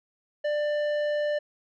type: tone with tanh clipping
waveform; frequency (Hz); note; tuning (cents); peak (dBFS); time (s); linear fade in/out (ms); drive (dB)
sine; 593; D5; +17; -26; 0.44-1.39; 10; 11
effects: none